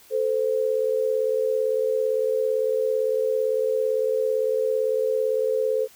sine tone pair together, 440 / 517.8 Hz, A4 / C5, 0 / -18 cents, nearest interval minor third, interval 282 cents, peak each -23 dBFS, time 0.1-5.88 s, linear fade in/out 50 ms, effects white hiss -52 dBFS RMS until 5.95 s

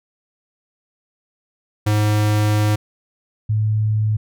square / sine tone pair in turn, 105.6 / 107.69 Hz, G#2 / A2, +29 / -37 cents, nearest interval unison, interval 34 cents, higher second, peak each -15 dBFS, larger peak neither, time 1.86-2.76 / 3.49-4.17 s, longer first, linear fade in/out 10 ms, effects none

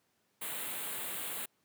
white band-stop noise, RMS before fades -39 dBFS, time 0.41-1.46 s, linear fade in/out 10 ms, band 3900 to 7800 Hz, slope 48 dB/octave, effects pink hiss -75 dBFS RMS until 1.64 s + high-pass 150 Hz 12 dB/octave

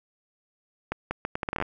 accelerating click train, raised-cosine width 0.5 ms, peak -13 dBFS, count 12, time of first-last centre 0.92-1.624 s, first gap 190 ms, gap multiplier 0.74, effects none

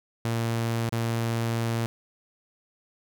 sawtooth tone with dropouts, 115.4 Hz, A#2, 17 cents flat, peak -21 dBFS, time 0.25-1.86 s, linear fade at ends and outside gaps 0 ms, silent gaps 0.893-0.924 s, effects none

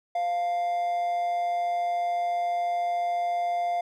triangle tone with amplitude modulation, 698.5 Hz, F5, in tune, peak -21 dBFS, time 0.15-3.81 s, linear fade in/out 5 ms, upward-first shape sine, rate 186 Hz, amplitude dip 30%, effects none

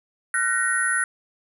sine tone cluster, 1381 / 1500 / 1872 / 10080 Hz, F6 / F#6 / A#6 / D#9, -20 / +23 / +7 / +21 cents, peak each -28 / -23 / -25 / -27 dBFS, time 0.34-1.04 s, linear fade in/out 2 ms, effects none

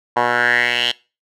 10% pulse tone with band-pass filter sweep, 121 Hz, B2, 35 cents flat, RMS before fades -17 dBFS, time 0.16-0.92 s, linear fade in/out 10 ms, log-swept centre 1000 to 3300 Hz, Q 4.5, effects noise-tail reverb RT60 0.3 s tail -21 dB re dry

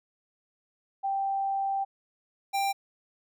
sine / square tone pair in turn, 784 / 789.5 Hz, G5 / G5, 0 / +12 cents, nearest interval unison, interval 12 cents, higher second, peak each -26 dBFS, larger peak neither, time 1.03-1.85 / 2.53-2.73 s, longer first, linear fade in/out 20 ms, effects none

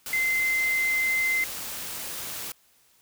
sine tone in noise, 2072 Hz, C7, 17 cents flat, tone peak -22 dBFS, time 0.13-1.44 s, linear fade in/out 2 ms, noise white, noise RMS -35 dBFS, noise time 0.06-2.52 s, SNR +10 dB, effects white hiss -62 dBFS RMS until 3.01 s

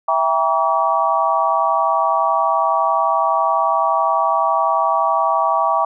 sine chord, E diminished seventh, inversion none, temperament just, 659.3 / 791.1 / 949.3 / 1139.2 Hz, E5 / G5 / Bb5 / Db6, 0 / +16 / +31 / +47 cents, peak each -20 / -20 / -20 / -18 dBFS, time 0.08-5.85 s, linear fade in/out 5 ms, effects none

